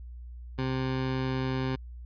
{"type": "tone", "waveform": "20% pulse", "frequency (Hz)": 130.81, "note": "C3", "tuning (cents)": 0, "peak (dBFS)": -23, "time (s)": [0.58, 1.76], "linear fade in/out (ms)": 10, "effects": ["added 60 Hz sine -40 dBFS peak until 2.05 s", "resampled to 11025 Hz"]}